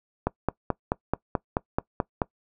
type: click train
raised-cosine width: 1 ms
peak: -9 dBFS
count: 10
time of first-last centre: 0.27-2.218 s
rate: 4.62 Hz
effects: noise-tail reverb RT60 0.1 s tail -22 dB re dry